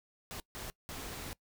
pink noise bursts at uneven times, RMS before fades -43 dBFS, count 3, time 0.31-0.4 / 0.55-0.7 / 0.89-1.33 s, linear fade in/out 0 ms, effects noise-tail reverb RT60 0.1 s tail -22 dB re dry

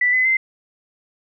sine tone with pitch steps, 1975.5 / 2024 / 2074 Hz, B6 / B6 / C7, 0 / +42 / -16 cents, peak -14 dBFS, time 0.01-0.37 s, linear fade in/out 5 ms, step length 120 ms, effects none

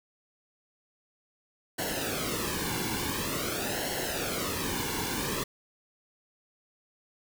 pink noise with flanger, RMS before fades -32 dBFS, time 1.78-5.44 s, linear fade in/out 10 ms, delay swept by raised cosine 0.82 to 1.6 ms, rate 0.47 Hz, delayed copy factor -0.75, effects none

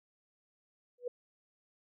sine tone with exponential growth, 490 Hz, B4, 14 cents flat, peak -30 dBFS, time 0.98-1.08 s, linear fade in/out 5 ms, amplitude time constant 20 ms, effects none

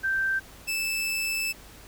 sine / sawtooth tone pair in turn, 1565 / 2632 Hz, G6 / E7, -3 / -3 cents, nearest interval major sixth, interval 900 cents, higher second, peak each -23 dBFS, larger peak neither, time 0.03-0.4 / 0.67-1.53 s, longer second, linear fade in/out 20 ms, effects added 50 Hz sine -52 dBFS peak until 1.87 s + pink hiss -49 dBFS RMS until 1.87 s

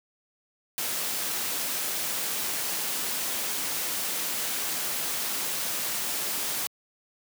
white noise, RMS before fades -30 dBFS, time 0.78-6.67 s, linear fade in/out 0 ms, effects high-pass 150 Hz 12 dB/octave

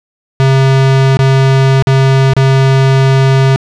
square tone with dropouts, 134.1 Hz, C3, 43 cents sharp, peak -6 dBFS, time 0.4-3.56 s, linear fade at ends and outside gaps 0 ms, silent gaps 1.17-1.191 / 1.824-1.871 / 2.335-2.366 s, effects low-pass 5000 Hz 12 dB/octave

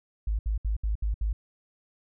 sine tone bursts, 52.7 Hz, G#1, 26 cents sharp, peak -24 dBFS, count 6, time 0.27-1.33 s, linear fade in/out 5 ms, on 120 ms, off 68 ms, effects none

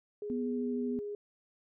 sine tone with pitch glide, 415.3 to 412 Hz, G#4 to G#4, 0 to -14 cents, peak -36 dBFS, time 0.22-1.15 s, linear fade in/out 2 ms, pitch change -14 cents, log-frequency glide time 0.5-0.74 s
sine tone with vibrato, 246.4 Hz, B3, 4 cents flat, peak -32 dBFS, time 0.3-0.99 s, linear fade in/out 0 ms, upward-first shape triangle, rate 13 Hz, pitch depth 20 cents each way
effects none

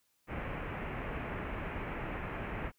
pink low-pass noise, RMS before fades -39 dBFS, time 0.27-2.72 s, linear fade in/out 50 ms, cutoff 2600 Hz, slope 48 dB/octave, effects white hiss -75 dBFS RMS until 2.78 s

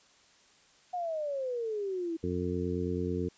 sine exponential sweep, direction down, 731 to 322.2 Hz, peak -31 dBFS, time 0.93-2.17 s, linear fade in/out 10 ms
harmonic tone, 89.2 Hz, F2, 37 cents sharp, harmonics 1 / 2 / 3 / 4 / 5, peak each -36 / -36 / -36 / -36 / -36 dBFS, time 2.23-3.29 s, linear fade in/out 10 ms
effects white hiss -62 dBFS RMS until 3.37 s + resampled to 16000 Hz

